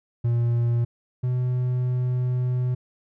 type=tone pair in turn; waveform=triangle; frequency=118.5 / 125.39 Hz; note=A#2 / B2; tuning=+29 / +27 cents; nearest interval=minor second; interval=98 cents; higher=second; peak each=-17 / -19 dBFS; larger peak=first; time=0.24-0.85 / 1.23-2.75 s; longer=second; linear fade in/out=10 ms; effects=none